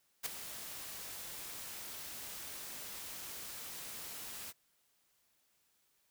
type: noise with ADSR envelope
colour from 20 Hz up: white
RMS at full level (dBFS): -35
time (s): 0.23-4.53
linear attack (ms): 28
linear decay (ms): 10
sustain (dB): -11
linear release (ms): 35
effects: white hiss -75 dBFS RMS until 6.1 s